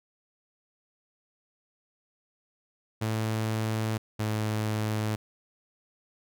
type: tone pair in turn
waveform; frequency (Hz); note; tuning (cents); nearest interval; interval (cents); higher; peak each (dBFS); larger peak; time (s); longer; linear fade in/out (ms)
sawtooth; 110 / 107.86; A2 / A2; 0 / -34; unison; 34; first; -23; neither; 3.01-3.98 / 4.19-5.16; neither; 10
effects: none